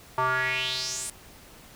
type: tone with band-pass filter sweep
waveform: square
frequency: 128.7 Hz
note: C3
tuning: 28 cents flat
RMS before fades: -28 dBFS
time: 0.18-1.1 s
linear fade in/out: 0 ms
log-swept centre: 990 to 9500 Hz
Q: 4.4
effects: pink hiss -50 dBFS RMS until 1.75 s